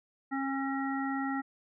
harmonic tone, 271.6 Hz, C#4, 35 cents flat, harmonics 1 / 3 / 5 / 7, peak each -32 / -37 / -39 / -40 dBFS, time 0.31-1.42 s, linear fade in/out 20 ms, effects none

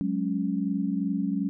sine chord, F# suspended second, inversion none, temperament equal, 185 / 207.7 / 277.2 Hz, F#3 / G#3 / C#4, 0 / 0 / 0 cents, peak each -29 dBFS, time 0.01-1.49 s, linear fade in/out 0 ms, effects none

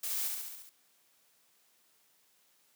blue noise with echo, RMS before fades -36 dBFS, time 0.03-0.28 s, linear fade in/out 5 ms, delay 69 ms, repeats 6, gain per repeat -3 dB, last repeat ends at 0.694 s, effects white hiss -69 dBFS RMS until 2.75 s + high-pass 150 Hz 12 dB/octave

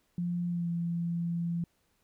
sine tone with pitch glide, 174.61 to 170.23 Hz, F3 to F3, 0 to -44 cents, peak -29 dBFS, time 0.18-1.64 s, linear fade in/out 2 ms, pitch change -44 cents, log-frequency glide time 0.48-0.69 s, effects pink hiss -73 dBFS RMS until 2.03 s

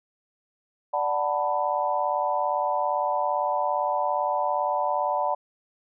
sine chord, B minor seventh, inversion first, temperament equal with one note detuned, 587.3 / 740 / 890.2 / 987.8 Hz, D5 / F#5 / A5 / B5, 0 / 0 / +20 / 0 cents, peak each -28 dBFS, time 0.93-5.35 s, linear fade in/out 10 ms, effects none

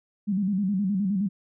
sine tone with vibrato, 196 Hz, G3, in tune, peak -22 dBFS, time 0.27-1.29 s, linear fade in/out 20 ms, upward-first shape square, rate 9.6 Hz, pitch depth 94 cents each way, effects none

